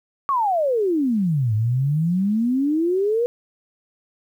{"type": "exponential two-way sweep", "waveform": "sine", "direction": "down then up", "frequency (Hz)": [1148, 104.7, 490.2], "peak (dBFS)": -17, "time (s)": [0.29, 3.26], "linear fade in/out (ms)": 0, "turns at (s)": 1.54, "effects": ["9-bit"]}